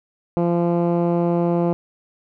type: tone with low-pass filter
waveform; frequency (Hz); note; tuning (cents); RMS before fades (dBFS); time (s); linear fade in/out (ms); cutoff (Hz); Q
10% pulse; 172; F3; -26; -19; 0.37-1.73; 0; 570; 0.61
effects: none